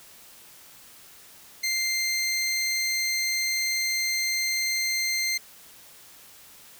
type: tone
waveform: 20% pulse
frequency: 2093 Hz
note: C7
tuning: in tune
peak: -19 dBFS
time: 1.63-5.38 s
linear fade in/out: 10 ms
effects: white hiss -50 dBFS RMS until 6.79 s